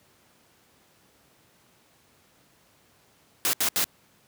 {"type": "noise bursts", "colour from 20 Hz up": "white", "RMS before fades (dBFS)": -24, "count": 3, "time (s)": [3.45, 3.842], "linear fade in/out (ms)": 0, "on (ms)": 82, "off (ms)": 73, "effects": ["pink hiss -61 dBFS RMS until 4.27 s", "high-pass 100 Hz 12 dB/octave"]}